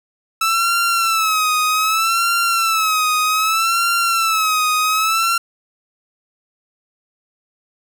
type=tone with vibrato; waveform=sawtooth; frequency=1312 Hz; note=E6; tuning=9 cents flat; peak=-11 dBFS; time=0.41-5.38 s; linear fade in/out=5 ms; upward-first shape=sine; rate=0.64 Hz; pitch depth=87 cents each way; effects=none